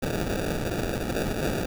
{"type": "noise with sample-and-hold", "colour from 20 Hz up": "blue", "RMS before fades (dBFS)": -28, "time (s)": [0.02, 1.66], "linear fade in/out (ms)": 10, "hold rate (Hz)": 1050, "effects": []}